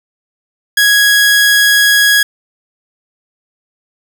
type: tone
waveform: sawtooth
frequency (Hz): 1661.2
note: G#6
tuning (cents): 0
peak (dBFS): -3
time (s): 0.77-2.23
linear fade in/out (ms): 5
effects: none